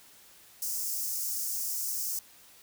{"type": "high-pass noise", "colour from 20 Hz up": "white", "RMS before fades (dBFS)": -33, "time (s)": [0.62, 2.19], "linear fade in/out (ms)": 2, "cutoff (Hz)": 5200, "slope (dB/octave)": 48, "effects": ["white hiss -56 dBFS RMS until 2.62 s"]}